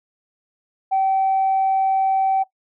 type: tone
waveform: sine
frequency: 770 Hz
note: G5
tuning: 31 cents flat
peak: -14 dBFS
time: 0.91-2.44 s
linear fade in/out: 20 ms
effects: noise-tail reverb RT60 0.1 s tail -17 dB re dry + tanh soft clip ceiling -12 dBFS